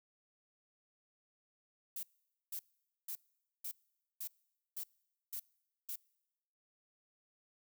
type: noise bursts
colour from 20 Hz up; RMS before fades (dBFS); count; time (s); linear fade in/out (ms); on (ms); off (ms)
violet; -42; 8; 1.96-5.958; 5; 71; 490
effects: noise-tail reverb RT60 1.0 s tail -26 dB re dry